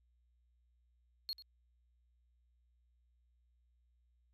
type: tone with echo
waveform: triangle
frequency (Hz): 4302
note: C8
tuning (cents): +47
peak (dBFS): -36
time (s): 1.29-1.33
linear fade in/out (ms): 0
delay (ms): 92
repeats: 1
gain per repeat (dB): -14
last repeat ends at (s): 1.422
effects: added 60 Hz sine -70 dBFS peak until 4.33 s